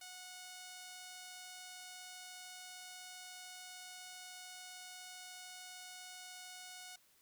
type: tone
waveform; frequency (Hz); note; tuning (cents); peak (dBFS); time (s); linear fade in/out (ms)
5% pulse; 733; F#5; -16; -38; 0.01-6.96; 5
effects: white hiss -70 dBFS RMS until 7.21 s